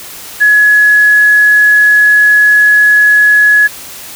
sine tone, 1690 Hz, G#6, 30 cents sharp, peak -3 dBFS, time 0.4-3.68 s, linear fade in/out 20 ms, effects white hiss -28 dBFS RMS until 4.15 s

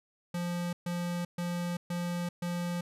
square tone bursts, 174.61 Hz, F3, in tune, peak -32 dBFS, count 5, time 0.34-2.81 s, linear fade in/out 5 ms, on 390 ms, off 130 ms, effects resampled to 32000 Hz

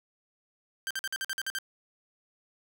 sawtooth tone bursts, 1568 Hz, G6, in tune, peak -27 dBFS, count 9, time 0.87-1.586 s, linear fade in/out 0 ms, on 36 ms, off 49 ms, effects none

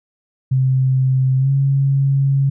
sine tone with pitch glide, 131 to 137.43 Hz, C3 to C#3, +2 to -15 cents, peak -12 dBFS, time 0.51-2.5 s, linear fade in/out 10 ms, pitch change +83 cents, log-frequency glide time 1.38-1.5 s, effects none

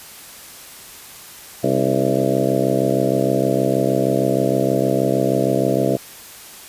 harmonic tone with a mistuned harmonic, 66.4 Hz, C2, 26 cents sharp, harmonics 2 / 3 / 4 / 5 / 6 / 7 / 8 / 9 / 10, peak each -24 / -24 / -24 / -24 / -24 / -24 / -24 / -24 / -24 dBFS, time 1.63-5.97 s, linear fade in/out 10 ms, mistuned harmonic 5, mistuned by -50 cents, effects white hiss -39 dBFS RMS until 6.68 s + resampled to 32000 Hz

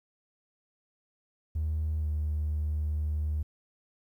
triangle tone with pitch glide, 77.78 to 75.92 Hz, D#2 to D#2, 0 to -42 cents, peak -24 dBFS, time 1.55-3.43 s, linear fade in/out 10 ms, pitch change -42 cents, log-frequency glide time 1.98-2.07 s, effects tanh soft clip ceiling -24 dBFS + 11-bit

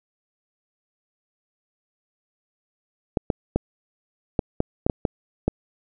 clicks, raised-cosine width 2 ms, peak -6 dBFS, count 9, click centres 3.172 / 3.302 / 3.56 / 4.392 / 4.604 / 4.865 / 4.898 / 5.052 / 5.48 s, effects none

